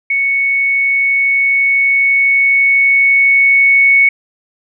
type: tone with level ramp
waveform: sine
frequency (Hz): 2217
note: C#7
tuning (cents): 0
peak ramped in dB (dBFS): -11 to -5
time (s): 0.1-4.09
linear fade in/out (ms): 5
effects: none